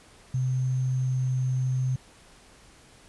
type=tone with sample-and-hold; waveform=sine; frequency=128.5 Hz; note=C3; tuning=31 cents flat; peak=-23 dBFS; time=0.34-1.96 s; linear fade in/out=5 ms; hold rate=6300 Hz; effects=pink hiss -54 dBFS RMS until 3.08 s + resampled to 24000 Hz